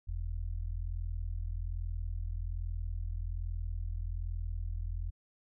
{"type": "tone pair together", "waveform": "sine", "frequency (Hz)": [41.2, 82.41], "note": ["E1", "E2"], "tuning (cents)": [0, 0], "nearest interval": "octave", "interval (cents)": 1200, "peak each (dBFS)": [-35, -38], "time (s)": [0.07, 5.11], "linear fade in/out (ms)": 20, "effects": []}